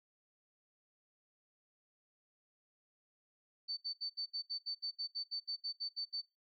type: tone bursts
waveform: sine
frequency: 4540 Hz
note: C#8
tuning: 41 cents sharp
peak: -37 dBFS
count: 16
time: 3.68-6.217 s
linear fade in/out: 20 ms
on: 92 ms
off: 71 ms
effects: noise-tail reverb RT60 0.2 s tail -20 dB re dry